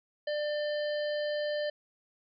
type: harmonic tone with a mistuned harmonic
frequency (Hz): 595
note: D5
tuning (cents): +22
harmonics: 1 / 3 / 5 / 7 / 8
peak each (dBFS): -30 / -40 / -44 / -47 / -48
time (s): 0.27-1.7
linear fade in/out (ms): 5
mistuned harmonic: 5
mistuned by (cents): +59
effects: none